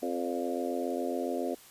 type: harmonic tone with a mistuned harmonic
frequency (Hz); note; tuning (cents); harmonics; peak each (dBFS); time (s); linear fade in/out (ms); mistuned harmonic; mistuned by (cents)
87.3; F2; 0; 3 / 4 / 5 / 6 / 7 / 8; -35 / -36 / -37 / -38 / -38 / -39; 0.02-1.55; 10; 7; -27
effects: white hiss -54 dBFS RMS until 1.7 s + resampled to 32000 Hz